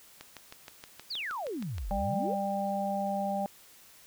click train, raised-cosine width 0.2 ms, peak -26 dBFS, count 11, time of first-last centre 0.21-1.782 s, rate 6.36 Hz
sine exponential two-way sweep, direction down then up, 4978 to 37.56 to 601 Hz, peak -33 dBFS, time 1.1-2.35 s, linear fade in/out 10 ms, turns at 1.91 s
harmonic tone, 198.2 Hz, G3, 19 cents sharp, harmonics 1 / 3 / 4, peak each -34 / -34 / -32 dBFS, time 1.91-3.46 s, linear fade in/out 0 ms
effects white hiss -56 dBFS RMS until 4.06 s

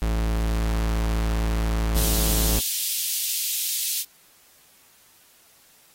45% pulse tone, 55 Hz, A1, in tune, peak -21 dBFS, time 0.02-2.59 s, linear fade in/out 0 ms
white high-pass noise, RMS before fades -26 dBFS, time 1.94-4.05 s, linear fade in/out 50 ms, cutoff 2900 Hz, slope 24 dB/octave
effects white hiss -56 dBFS RMS until 5.94 s + AAC 48 kbps

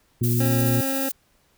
harmonic tone, 119.3 Hz, A#2, 41 cents sharp, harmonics 1 / 2 / 3, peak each -20 / -26 / -30 dBFS, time 0.21-0.81 s, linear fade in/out 5 ms
violet noise with tremolo, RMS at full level -27 dBFS, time 0.23-1.12 s, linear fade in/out 10 ms, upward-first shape triangle, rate 14 Hz, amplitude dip 30%
25% pulse tone, 270 Hz, C#4, 45 cents flat, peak -21 dBFS, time 0.4-1.09 s, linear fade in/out 5 ms
effects pink hiss -63 dBFS RMS until 1.57 s

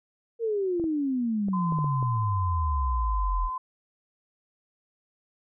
sine exponential sweep, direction down, 470 to 39.18 Hz, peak -24 dBFS, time 0.39-3.5 s, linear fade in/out 50 ms
clicks, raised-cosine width 2 ms, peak -25 dBFS, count 7, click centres 0.798 / 0.841 / 1.485 / 1.723 / 1.787 / 1.844 / 2.027 s
sine tone, 1025 Hz, C6, 36 cents flat, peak -29 dBFS, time 1.53-3.58 s, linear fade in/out 5 ms
effects none

